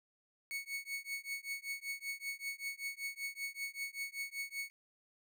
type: tone with tremolo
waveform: 40% pulse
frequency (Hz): 2217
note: C#7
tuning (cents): 0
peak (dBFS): -35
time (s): 0.51-4.7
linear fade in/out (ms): 0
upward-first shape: triangle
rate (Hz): 5.2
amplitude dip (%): 100
effects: none